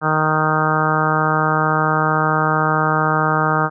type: harmonic tone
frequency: 155.56 Hz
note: D#3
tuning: in tune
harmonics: 1 / 2 / 3 / 4 / 5 / 6 / 7 / 8 / 9 / 10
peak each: -21 / -26 / -25 / -26 / -23 / -24 / -26 / -20 / -24 / -25 dBFS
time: 0.01-3.7 s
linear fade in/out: 50 ms
effects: none